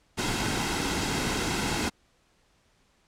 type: noise with comb filter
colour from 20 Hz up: pink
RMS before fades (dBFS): -28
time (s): 0.17-1.9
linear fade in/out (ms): 20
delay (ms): 1.7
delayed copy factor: -0.5
effects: pink hiss -66 dBFS RMS until 3.07 s + low-pass 8000 Hz 12 dB/octave